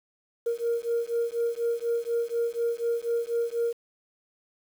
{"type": "beating tone pair", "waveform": "sine", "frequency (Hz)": [466.2, 470.3], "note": ["A#4", "A#4"], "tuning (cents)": [0, 15], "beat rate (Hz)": 4.1, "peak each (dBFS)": -27, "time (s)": [0.46, 3.73], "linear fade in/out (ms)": 10, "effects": ["tanh soft clip ceiling -20 dBFS", "8-bit"]}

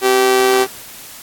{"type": "tone with amplitude modulation", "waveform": "sawtooth", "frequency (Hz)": 386.8, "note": "G4", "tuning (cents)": -23, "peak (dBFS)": -4, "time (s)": [0.01, 0.67], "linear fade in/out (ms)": 50, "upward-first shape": "sine", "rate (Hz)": 123, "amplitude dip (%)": 55, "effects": ["white hiss -35 dBFS RMS until 1.22 s", "AAC 64 kbps"]}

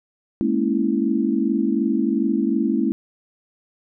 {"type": "chord", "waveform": "sine", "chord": "A# half-diminished seventh", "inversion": "third", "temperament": "equal with one note detuned", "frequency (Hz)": [210.4, 233.1, 277.2, 329.6], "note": ["G#3", "A#3", "C#4", "E4"], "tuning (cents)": [23, 0, 0, 0], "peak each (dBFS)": -23, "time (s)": [0.41, 2.92], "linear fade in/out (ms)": 0, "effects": []}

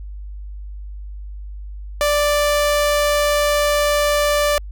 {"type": "tone", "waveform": "sawtooth", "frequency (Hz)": 587.3, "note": "D5", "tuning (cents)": 0, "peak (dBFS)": -11, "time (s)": [2.01, 4.58], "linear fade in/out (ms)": 0, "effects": ["added 50 Hz sine -29 dBFS peak until 4.71 s"]}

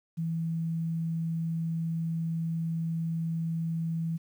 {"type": "tone", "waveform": "sine", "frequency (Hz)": 164.3, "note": "E3", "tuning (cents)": -5, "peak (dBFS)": -28, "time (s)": [0.17, 4.18], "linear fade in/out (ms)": 20, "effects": ["10-bit"]}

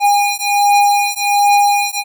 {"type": "beating tone pair", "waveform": "square", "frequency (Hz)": [814, 815.3], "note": ["G#5", "G#5"], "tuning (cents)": [-35, -32], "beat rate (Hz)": 1.3, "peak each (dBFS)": -14, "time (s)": [0, 2.04], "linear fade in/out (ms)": 50, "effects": []}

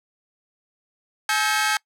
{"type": "tone cluster", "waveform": "sawtooth", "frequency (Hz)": [850, 1294, 1582, 1887, 2193], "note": ["G#5", "E6", "G6", "A#6", "C#7"], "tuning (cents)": [40, -32, 15, 21, -19], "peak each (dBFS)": [-21, -23, -20, -29, -25], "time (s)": [1.29, 1.77], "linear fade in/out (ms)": 2, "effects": ["noise-tail reverb RT60 0.1 s tail -25 dB re dry", "low-pass 12000 Hz 12 dB/octave"]}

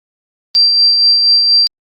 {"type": "tone with tremolo", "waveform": "sine", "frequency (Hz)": 4710, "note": "D8", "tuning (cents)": 4, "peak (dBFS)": -5, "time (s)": [0.55, 1.67], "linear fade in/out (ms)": 0, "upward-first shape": "sine", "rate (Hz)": 4.2, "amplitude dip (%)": 35, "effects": ["Opus 24 kbps"]}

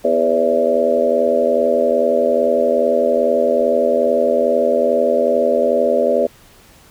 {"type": "harmonic tone with a mistuned harmonic", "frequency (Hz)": 82.41, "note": "E2", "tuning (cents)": 0, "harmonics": [3, 4, 5, 6, 7, 8], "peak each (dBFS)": [-23, -28, -20, -18, -16, -21], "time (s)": [0.04, 6.27], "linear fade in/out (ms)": 10, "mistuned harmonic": 6, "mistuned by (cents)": 39, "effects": ["pink hiss -47 dBFS RMS until 6.9 s"]}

